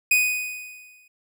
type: tone with exponential decay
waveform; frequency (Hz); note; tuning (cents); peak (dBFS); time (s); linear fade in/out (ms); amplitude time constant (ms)
45% pulse; 2489; D#7; 0; -14; 0.11-1.08; 5; 210
effects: none